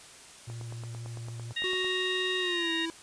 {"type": "tone with vibrato", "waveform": "triangle", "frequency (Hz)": 116.54, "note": "A#2", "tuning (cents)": 0, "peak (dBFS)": -35, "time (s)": [0.47, 1.53], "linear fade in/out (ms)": 10, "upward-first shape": "sine", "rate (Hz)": 13, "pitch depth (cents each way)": 16}
{"type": "click train", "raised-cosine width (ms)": 1, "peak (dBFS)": -31, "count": 13, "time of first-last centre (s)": [0.5, 1.845], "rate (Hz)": 8.92}
{"type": "harmonic tone", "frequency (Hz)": 935, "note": "A#5", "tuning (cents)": 5, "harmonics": [2, 3, 4], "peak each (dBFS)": [-33, -35, -33], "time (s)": [1.56, 2.86], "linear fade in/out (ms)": 10}
{"type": "tone with pitch glide", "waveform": "square", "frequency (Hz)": [370, 329.6], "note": ["F#4", "E4"], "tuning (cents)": [0, 0], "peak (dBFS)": -33, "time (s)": [1.64, 2.9], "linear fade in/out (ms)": 0, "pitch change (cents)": -200, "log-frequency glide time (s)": [2.39, 2.72]}
{"effects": ["white hiss -50 dBFS RMS until 3.02 s", "resampled to 22050 Hz"]}